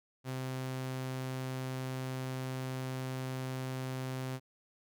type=tone; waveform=sawtooth; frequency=130.1 Hz; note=C3; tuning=9 cents flat; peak=-32 dBFS; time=0.24-4.4 s; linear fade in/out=50 ms; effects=none